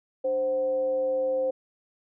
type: tone with frequency modulation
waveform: sine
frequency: 523.3 Hz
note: C5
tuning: in tune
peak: -23 dBFS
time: 0.24-1.51 s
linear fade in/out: 10 ms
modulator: 229 Hz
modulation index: 0.26
effects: none